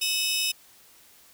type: tone cluster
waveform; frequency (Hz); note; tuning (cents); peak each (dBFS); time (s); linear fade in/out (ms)
sawtooth; 2575 / 2960 / 3717 / 5220; E7 / F#7 / A#7 / E8; -41 / 0 / -6 / -18; -27; 0.01-0.52; 10
effects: white hiss -55 dBFS RMS until 1.33 s